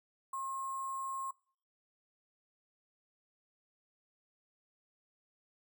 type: tone with sample-and-hold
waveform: sine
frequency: 1072 Hz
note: C6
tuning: 42 cents sharp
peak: -36 dBFS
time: 0.33-1.31 s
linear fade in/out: 5 ms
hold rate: 8820 Hz
effects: noise-tail reverb RT60 0.5 s tail -23 dB re dry